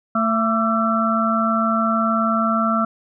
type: harmonic tone with a mistuned harmonic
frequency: 223.4 Hz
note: A3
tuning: 27 cents sharp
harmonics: 1 / 3 / 5 / 6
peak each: -20 / -24 / -25 / -20 dBFS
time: 0.15-2.85 s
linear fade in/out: 5 ms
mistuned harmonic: 5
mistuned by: +63 cents
effects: none